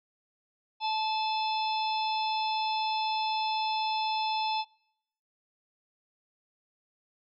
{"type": "harmonic tone with a mistuned harmonic", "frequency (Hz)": 872, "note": "A5", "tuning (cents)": -16, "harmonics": [1, 3, 4, 5, 6], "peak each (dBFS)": [-28, -38, -37, -41, -40], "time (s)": [0.8, 4.65], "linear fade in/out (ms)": 50, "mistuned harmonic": 5, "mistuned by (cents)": -95, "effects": ["noise-tail reverb RT60 0.8 s tail -26 dB re dry"]}